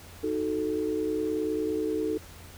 sine chord, D# diminished, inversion none, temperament equal, 311.1 / 370 / 440 Hz, D#4 / F#4 / A4, 0 / 0 / 0 cents, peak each -30 / -34 / -29 dBFS, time 0.23-2.18 s, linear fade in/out 10 ms, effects added 86 Hz sine -49 dBFS peak until 2.57 s + pink hiss -49 dBFS RMS until 2.57 s

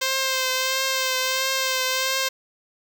5% pulse tone with vibrato, 523.3 Hz, C5, in tune, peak -10 dBFS, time 0.01-2.29 s, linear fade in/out 10 ms, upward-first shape triangle, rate 1.5 Hz, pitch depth 28 cents each way, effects none

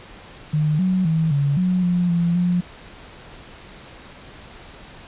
sine tone with pitch steps, 152.2 / 185.6 / 160.8 / 141.7 / 182.4 / 176.9 / 171.2 / 177.2 Hz, D#3 / F#3 / E3 / C#3 / F#3 / F3 / F3 / F3, -38 / +6 / -43 / +38 / -24 / +23 / -34 / +25 cents, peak -16 dBFS, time 0.53-2.61 s, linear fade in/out 10 ms, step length 260 ms, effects pink hiss -42 dBFS RMS until 5.07 s + resampled to 8000 Hz

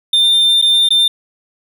triangle tone with dropouts, 3598 Hz, A7, 38 cents sharp, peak -7 dBFS, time 0.13-1.08 s, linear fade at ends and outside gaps 5 ms, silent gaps 0.616-0.623 / 0.889-0.905 s, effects none

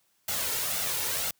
white noise with flanger, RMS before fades -30 dBFS, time 0.28-1.31 s, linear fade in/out 5 ms, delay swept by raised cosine 1.4 to 2.21 ms, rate 2 Hz, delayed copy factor +0.55, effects white hiss -70 dBFS RMS until 1.39 s + high-pass 60 Hz 12 dB/octave

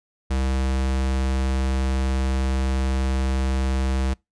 square tone, 65.8 Hz, C2, 10 cents sharp, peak -21 dBFS, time 0.3-4.14 s, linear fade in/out 10 ms, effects noise-tail reverb RT60 0.2 s tail -25 dB re dry + resampled to 22050 Hz

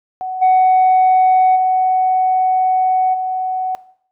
sine tone with level steps, 746 Hz, F#5, 14 cents sharp, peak -20 / -6 / -10 / -16 dBFS, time 0.21-3.75 s, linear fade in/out 0 ms, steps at 0.41 / 1.55 / 3.13 s, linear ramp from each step 20 ms, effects noise-tail reverb RT60 0.6 s tail -18 dB re dry + tanh soft clip ceiling -6 dBFS

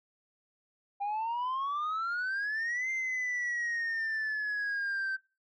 sine exponential two-way sweep, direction up then down, 796 to 2093 to 1545 Hz, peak -28 dBFS, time 1-5.17 s, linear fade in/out 20 ms, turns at 2.9 s, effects noise-tail reverb RT60 0.3 s tail -23 dB re dry + tanh soft clip ceiling -29 dBFS

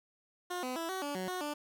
15% pulse tone with pitch steps, 357.7 / 253.7 / 330.7 / 377.7 / 288.3 / 185.8 / 366 / 294.9 Hz, F4 / B3 / E4 / F#4 / D4 / F#3 / F#4 / D4, +41 / +47 / +6 / +36 / -32 / +7 / -19 / +7 cents, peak -29 dBFS, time 0.5-1.54 s, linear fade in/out 10 ms, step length 130 ms, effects none

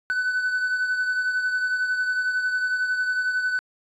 triangle beating tone pair, 1500 / 1511 Hz, F#6 / F#6, +23 / +36 cents, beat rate 11 Hz, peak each -20 / -29 dBFS, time 0.1-3.59 s, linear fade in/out 0 ms, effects tanh soft clip ceiling -13 dBFS + resampled to 22050 Hz

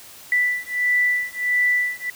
sine beating tone pair, 1975.5 / 1977 Hz, B6 / B6, 0 / +1 cents, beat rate 1.5 Hz, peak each -21 dBFS, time 0.32-2.1 s, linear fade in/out 2 ms, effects white hiss -43 dBFS RMS until 2.15 s

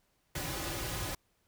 pink noise with comb filter, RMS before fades -37 dBFS, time 0.35-1.15 s, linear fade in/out 5 ms, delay 4.4 ms, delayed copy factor -0.7, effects pink hiss -74 dBFS RMS until 1.47 s

